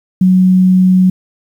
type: tone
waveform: sine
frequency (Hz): 185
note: F#3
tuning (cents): 0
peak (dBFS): -5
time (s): 0.21-1.1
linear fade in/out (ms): 5
effects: 7-bit